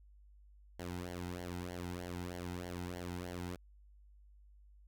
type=tone with flanger; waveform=sawtooth; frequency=88.7 Hz; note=F2; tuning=27 cents sharp; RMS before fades=-43 dBFS; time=0.79-3.56 s; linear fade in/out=5 ms; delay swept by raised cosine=0.79 to 1.79 ms; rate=3.2 Hz; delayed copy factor=-0.75; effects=added 50 Hz sine -58 dBFS peak until 4.87 s